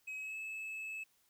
triangle tone with pitch glide, 2547 to 2601 Hz, D#7 to E7, +40 to -24 cents, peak -39 dBFS, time 0.07-1.04 s, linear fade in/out 10 ms, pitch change +36 cents, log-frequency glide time 0.18-0.37 s, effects white hiss -73 dBFS RMS until 1.29 s

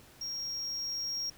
triangle tone with level ramp, 5588 Hz, F8, in tune, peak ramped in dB -34 to -31 dBFS, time 0.21-1.3 s, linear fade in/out 5 ms, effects pink hiss -57 dBFS RMS until 1.37 s

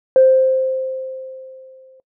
sine tone with exponential decay, 523.3 Hz, C5, in tune, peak -5 dBFS, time 0.16-2 s, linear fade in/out 1 ms, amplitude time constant 400 ms, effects noise-tail reverb RT60 0.1 s tail -20 dB re dry + tanh soft clip ceiling -1 dBFS

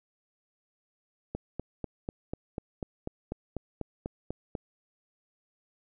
click train, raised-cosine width 2 ms, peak -20 dBFS, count 14, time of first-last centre 1.35-4.552 s, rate 4.06 Hz, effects none

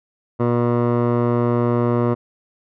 15% pulse tone with low-pass filter, 120 Hz, B2, 49 cents flat, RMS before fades -18 dBFS, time 0.39-2.15 s, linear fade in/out 20 ms, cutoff 930 Hz, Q 1.6, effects none

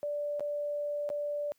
sine tone with dropouts, 585 Hz, D5, 7 cents flat, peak -31 dBFS, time 0.03-1.52 s, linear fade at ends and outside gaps 0 ms, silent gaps 0.396-0.406 / 1.091-1.101 s, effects white hiss -72 dBFS RMS until 1.58 s + high-pass 80 Hz 12 dB/octave

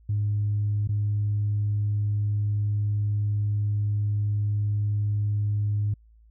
sine tone with dropouts, 103.83 Hz, G#2, in tune, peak -21 dBFS, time 0.09-5.94 s, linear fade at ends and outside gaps 5 ms, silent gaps 0.875-0.89 s, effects tanh soft clip ceiling -18 dBFS + added 55 Hz sine -52 dBFS peak until 6.3 s

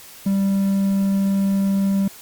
triangle tone, 196 Hz, G3, in tune, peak -14 dBFS, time 0.26-2.08 s, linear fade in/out 5 ms, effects white hiss -42 dBFS RMS until 2.21 s + Opus 48 kbps

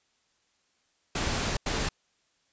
pink noise bursts at uneven times, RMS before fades -29 dBFS, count 2, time 1.15-1.57 / 1.66-1.89 s, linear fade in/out 5 ms, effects white hiss -71 dBFS RMS until 2.52 s + resampled to 16000 Hz

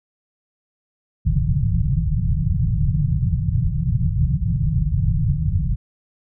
white low-pass noise, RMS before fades -19 dBFS, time 1.25-5.76 s, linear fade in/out 20 ms, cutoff 170 Hz, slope 96 dB/octave, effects none

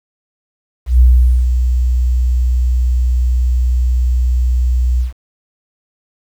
sine tone with ADSR envelope, 61.74 Hz, B1, in tune, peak -3 dBFS, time 0.86-5.13 s, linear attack 140 ms, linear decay 450 ms, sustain -7 dB, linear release 130 ms, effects 7-bit

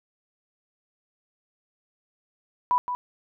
sine tone with echo, 987.8 Hz, B5, in tune, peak -18 dBFS, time 2.71-2.78 s, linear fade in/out 0 ms, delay 170 ms, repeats 1, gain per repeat -8 dB, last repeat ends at 2.95 s, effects none

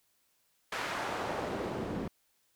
pink noise with band-pass filter sweep, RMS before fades -36 dBFS, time 0.72-2.08 s, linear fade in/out 5 ms, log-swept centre 1600 to 230 Hz, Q 0.84, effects white hiss -73 dBFS RMS until 2.55 s

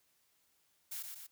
blue noise with echo, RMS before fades -42 dBFS, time 0.91-1.03 s, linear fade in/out 10 ms, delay 120 ms, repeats 2, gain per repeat -4 dB, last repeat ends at 1.27 s, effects white hiss -74 dBFS RMS until 1.31 s

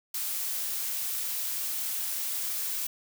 blue noise, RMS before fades -32 dBFS, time 0.14-2.87 s, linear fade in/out 5 ms, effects none

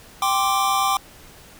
square chord, G suspended fourth, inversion none, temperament equal, 784 / 1046.5 / 1174.7 Hz, G5 / C6 / D6, 0 / 0 / 0 cents, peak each -23 / -25 / -22 dBFS, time 0.22-0.97 s, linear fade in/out 2 ms, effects pink hiss -46 dBFS RMS until 1.59 s

